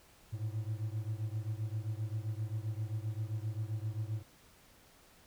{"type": "beating tone pair", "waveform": "triangle", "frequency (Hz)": [105.6, 113.2], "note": ["G#2", "A2"], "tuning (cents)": [29, 50], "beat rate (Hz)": 7.6, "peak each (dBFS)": [-35, -37], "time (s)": [0.32, 4.23], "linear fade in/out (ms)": 20, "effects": ["pink hiss -62 dBFS RMS until 5.26 s"]}